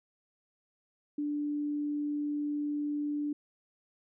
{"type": "tone", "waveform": "sine", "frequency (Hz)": 293.7, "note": "D4", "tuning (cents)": 0, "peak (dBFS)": -30, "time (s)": [1.18, 3.33], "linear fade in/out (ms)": 5, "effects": []}